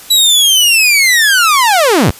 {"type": "linear sweep", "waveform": "sawtooth", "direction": "down", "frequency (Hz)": [3951, 61.74], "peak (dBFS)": -3, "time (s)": [0.1, 2.11], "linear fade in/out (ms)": 10, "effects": ["white hiss -34 dBFS RMS until 2.19 s", "resampled to 32000 Hz"]}